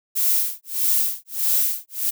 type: noise with tremolo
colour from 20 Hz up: violet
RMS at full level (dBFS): -18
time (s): 0.15-2.11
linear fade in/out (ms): 20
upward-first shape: sine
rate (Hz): 1.6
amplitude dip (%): 100
effects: none